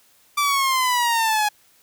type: exponential sweep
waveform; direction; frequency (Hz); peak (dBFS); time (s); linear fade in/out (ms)
sawtooth; down; 1174.7 to 830.6; -14; 0.37-1.49; 10
effects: white hiss -57 dBFS RMS until 1.82 s